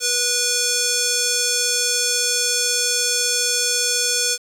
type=tone with band-pass filter; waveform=square; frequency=488.1 Hz; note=B4; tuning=20 cents flat; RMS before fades=-20 dBFS; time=0-4.38 s; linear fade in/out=50 ms; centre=6500 Hz; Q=1.9; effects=7-bit